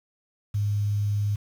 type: tone with quantisation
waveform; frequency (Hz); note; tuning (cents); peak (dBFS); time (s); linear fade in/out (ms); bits
sine; 103; G#2; -14; -22; 0.54-1.36; 10; 8
effects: none